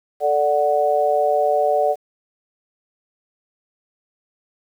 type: chord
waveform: sine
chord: D major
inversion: second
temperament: equal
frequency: 440 / 587.3 / 740 Hz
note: A4 / D5 / F#5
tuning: 0 / 0 / 0 cents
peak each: -22 / -18 / -19 dBFS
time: 0.2-1.96 s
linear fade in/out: 50 ms
effects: 8-bit